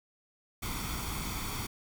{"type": "noise with comb filter", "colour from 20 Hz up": "pink", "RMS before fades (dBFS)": -36, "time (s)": [0.62, 1.67], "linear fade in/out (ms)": 10, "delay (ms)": 0.88, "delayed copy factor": 0.65, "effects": []}